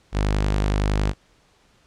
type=tone; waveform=sawtooth; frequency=50.8 Hz; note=G#1; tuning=38 cents flat; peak=-15 dBFS; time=0.12-1.14 s; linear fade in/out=50 ms; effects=pink hiss -59 dBFS RMS until 1.86 s + low-pass 7000 Hz 12 dB/octave